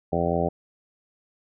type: harmonic tone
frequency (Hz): 85.2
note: F2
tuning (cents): -42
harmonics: 1 / 2 / 3 / 4 / 5 / 6 / 7 / 8 / 9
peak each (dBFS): -32 / -28 / -32 / -32 / -29 / -31 / -28 / -32 / -30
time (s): 0.12-0.49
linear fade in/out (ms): 10
effects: none